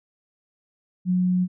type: tone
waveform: sine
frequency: 181.7 Hz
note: F#3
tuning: 31 cents flat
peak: -18 dBFS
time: 1.05-1.48 s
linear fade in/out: 50 ms
effects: none